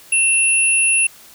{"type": "tone pair together", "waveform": "sine", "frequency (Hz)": [2700, 10194], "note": ["E7", "D#9"], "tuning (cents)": [41, 41], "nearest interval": "octave + major seventh", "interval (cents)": 2300, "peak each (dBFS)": -15, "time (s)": [0.12, 1.07], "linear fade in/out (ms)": 5, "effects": ["white hiss -44 dBFS RMS until 1.34 s"]}